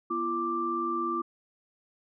sine tone cluster, 242.7 / 339.8 / 1177 Hz, B3 / F4 / D6, -30 / -47 / +3 cents, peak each -38 / -32 / -29 dBFS, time 0.1-1.22 s, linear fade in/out 10 ms, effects none

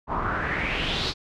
pink noise with low-pass filter sweep, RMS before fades -27 dBFS, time 0.07-1.14 s, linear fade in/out 50 ms, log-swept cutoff 980 to 4600 Hz, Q 4.4, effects none

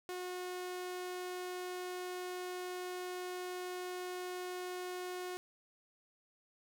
sawtooth tone, 362.6 Hz, F#4, 35 cents flat, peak -36 dBFS, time 0.09-5.37 s, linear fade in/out 0 ms, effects none

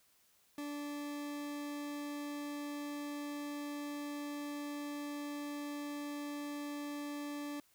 40% pulse tone, 290.8 Hz, D4, 17 cents flat, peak -39 dBFS, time 0.58-7.6 s, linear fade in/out 2 ms, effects white hiss -70 dBFS RMS until 7.74 s

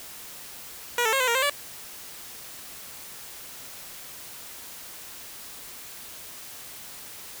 10% pulse tone with pitch steps, 481.1 / 442.5 / 539 / 509 / 467.9 / 526 / 575 Hz, B4 / A4 / C#5 / C5 / A#4 / C5 / D5, -45 / +10 / -49 / -48 / +6 / +9 / -37 cents, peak -13 dBFS, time 0.98-1.498 s, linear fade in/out 2 ms, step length 74 ms, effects white hiss -42 dBFS RMS until 7.4 s

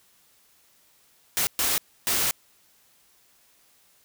white noise bursts at uneven times, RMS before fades -24 dBFS, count 3, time 1.37-1.47 / 1.59-1.78 / 2.07-2.31 s, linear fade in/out 0 ms, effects white hiss -61 dBFS RMS until 4.04 s

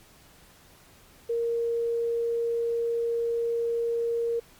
sine tone, 466.2 Hz, A#4, in tune, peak -24 dBFS, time 1.29-4.4 s, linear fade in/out 10 ms, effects pink hiss -55 dBFS RMS until 4.59 s + MP3 96 kbps

